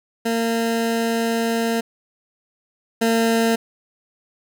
20% pulse tone pair in turn, 229.2 / 227.9 Hz, A#3 / A#3, -29 / -39 cents, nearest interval unison, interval 10 cents, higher first, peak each -14 / -11 dBFS, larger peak second, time 0.25-1.81 / 3.01-3.56 s, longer first, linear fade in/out 10 ms, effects none

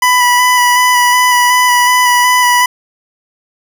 25% pulse tone with vibrato, 987.8 Hz, B5, in tune, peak -3 dBFS, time 0.02-2.66 s, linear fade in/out 5 ms, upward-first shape square, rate 2.7 Hz, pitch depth 14 cents each way, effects none

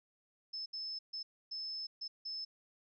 sine tone bursts at uneven times, 5240 Hz, E8, 11 cents flat, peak -39 dBFS, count 6, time 0.53-0.66 / 0.73-0.99 / 1.13-1.23 / 1.51-1.87 / 2.01-2.08 / 2.25-2.45 s, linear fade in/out 10 ms, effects none

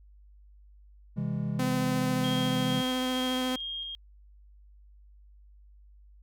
triangle chord, C augmented, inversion none, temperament just, 130.81 / 163.52 / 204.4 Hz, C3 / E3 / G#3, 0 / -14 / -27 cents, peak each -31 dBFS, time 1.16-2.82 s, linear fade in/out 20 ms
sawtooth tone with vibrato, 255.4 Hz, C4, 42 cents flat, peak -24 dBFS, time 1.59-3.56 s, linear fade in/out 5 ms, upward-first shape sine, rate 14 Hz, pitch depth 10 cents each way
sine tone with tremolo, 3233 Hz, G#7, 47 cents flat, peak -33 dBFS, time 2.24-3.95 s, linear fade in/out 0 ms, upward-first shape square, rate 2.2 Hz, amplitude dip 25%
effects added 50 Hz sine -52 dBFS peak until 6.22 s

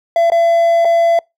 triangle tone with dropouts, 675 Hz, E5, 41 cents sharp, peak -7 dBFS, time 0.16-1.19 s, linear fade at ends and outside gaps 2 ms, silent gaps 0.301-0.319 / 0.848-0.852 s, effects noise-tail reverb RT60 0.2 s tail -26 dB re dry

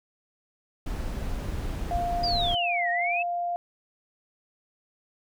brown noise, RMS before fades -31 dBFS, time 0.86-2.55 s, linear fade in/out 5 ms
sine tone, 698.5 Hz, F5, in tune, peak -26 dBFS, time 1.91-3.56 s, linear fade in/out 0 ms
sine exponential two-way sweep, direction down then up, 4978 to 1835 to 2669 Hz, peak -26 dBFS, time 2.23-3.23 s, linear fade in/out 10 ms, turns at 2.9 s
effects none

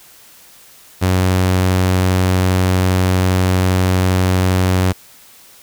sawtooth tone, 92.5 Hz, F#2, in tune, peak -8 dBFS, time 1.01-4.93 s, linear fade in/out 20 ms, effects white hiss -44 dBFS RMS until 5.62 s

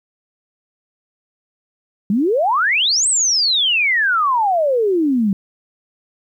sine exponential two-way sweep, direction up then down, 188.4 to 8400 to 188.4 Hz, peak -13 dBFS, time 2.1-5.33 s, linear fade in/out 2 ms, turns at 3.08 s, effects 9-bit

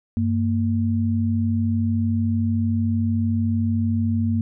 sine tone pair together, 96.65 / 230 Hz, G2 / A#3, -24 / -23 cents, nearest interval octave + minor third, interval 1501 cents, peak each -21 dBFS, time 0.17-4.41 s, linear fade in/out 0 ms, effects none

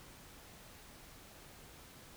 silence, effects pink hiss -56 dBFS RMS until 2.16 s

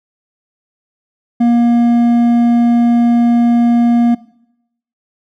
triangle tone with hard clipping, 236.8 Hz, A#3, 27 cents sharp, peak -9 dBFS, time 1.4-4.15 s, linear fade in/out 10 ms, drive 9 dB, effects noise-tail reverb RT60 0.8 s tail -20 dB re dry

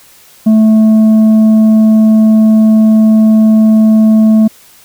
triangle tone with tanh clipping, 218.5 Hz, A3, 12 cents flat, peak -4 dBFS, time 0.46-4.48 s, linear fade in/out 10 ms, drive 9 dB, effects white hiss -41 dBFS RMS until 4.84 s

